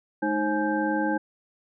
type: tone cluster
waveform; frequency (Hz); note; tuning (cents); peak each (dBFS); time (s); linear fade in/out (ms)
sine; 212.9 / 311.2 / 534 / 843 / 1570; G#3 / D#4 / C5 / G#5 / G6; +43 / 0 / +35 / +26 / +2; -31 / -26 / -31 / -29 / -31; 0.22-1.18; 10
effects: none

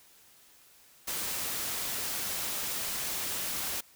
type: noise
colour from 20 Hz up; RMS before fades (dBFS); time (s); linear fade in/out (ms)
white; -34; 1.07-3.81; 10
effects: white hiss -59 dBFS RMS until 3.95 s

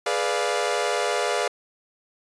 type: chord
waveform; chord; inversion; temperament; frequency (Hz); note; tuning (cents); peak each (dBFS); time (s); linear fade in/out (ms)
sawtooth; G# diminished seventh; none; equal with one note detuned; 421.8 / 493.9 / 587.3 / 698.5; G#4 / B4 / D5 / F5; +27 / 0 / 0 / 0; -24; 0.06-1.48; 5
effects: resampled to 22050 Hz

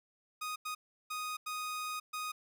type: tone bursts at uneven times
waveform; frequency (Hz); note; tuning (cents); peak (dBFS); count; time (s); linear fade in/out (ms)
sawtooth; 1244.5; D#6; 0; -33; 5; 0.41-0.56 / 0.65-0.75 / 1.1-1.37 / 1.46-2 / 2.13-2.32; 10
effects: none

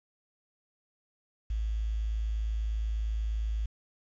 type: tone with quantisation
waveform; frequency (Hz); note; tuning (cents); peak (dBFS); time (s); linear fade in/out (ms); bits
sine; 54.2; A1; -25; -28; 1.5-3.66; 5; 9
effects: resampled to 16000 Hz

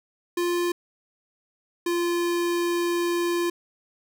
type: tone pair in turn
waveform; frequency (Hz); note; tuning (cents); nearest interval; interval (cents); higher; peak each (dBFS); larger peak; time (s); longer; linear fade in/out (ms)
square; 349.2 / 346; F4 / F4; 0 / -16; unison; 16; first; -23 / -23; neither; 0.37-0.72 / 1.86-3.5; second; 5
effects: none

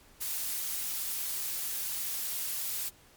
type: noise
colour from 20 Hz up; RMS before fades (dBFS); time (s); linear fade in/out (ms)
blue; -34; 0.2-2.9; 20
effects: pink hiss -59 dBFS RMS until 3.16 s + MP3 96 kbps

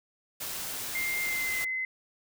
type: noise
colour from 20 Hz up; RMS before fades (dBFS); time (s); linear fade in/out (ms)
white; -36; 0.4-1.65; 10
type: tone with pitch glide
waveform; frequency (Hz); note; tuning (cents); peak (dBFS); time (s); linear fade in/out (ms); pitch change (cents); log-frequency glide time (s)
sine; 2100 to 2048; C7 to C7; +6 to -38; -29; 0.95-1.85; 2; -44; 1.24-1.59
effects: none

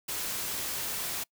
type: noise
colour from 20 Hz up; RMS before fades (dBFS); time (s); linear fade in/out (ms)
white; -34; 0.08-1.24; 10
effects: noise-tail reverb RT60 0.1 s tail -25 dB re dry

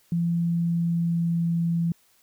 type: tone with pitch glide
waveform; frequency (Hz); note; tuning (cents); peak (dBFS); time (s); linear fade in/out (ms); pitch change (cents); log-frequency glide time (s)
sine; 170 to 168.44; F3 to E3; -46 to +38; -21; 0.12-1.92; 2; -16; 0.27-1.55
effects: white hiss -62 dBFS RMS until 2.22 s

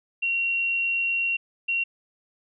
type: tone pair in turn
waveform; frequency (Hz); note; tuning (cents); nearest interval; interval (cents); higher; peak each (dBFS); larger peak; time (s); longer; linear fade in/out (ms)
sine; 2744 / 2744; F7 / F7; -31 / -31; unison; 0; neither; -22; neither; 0.22-1.37 / 1.68-1.84; first; 10
effects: none

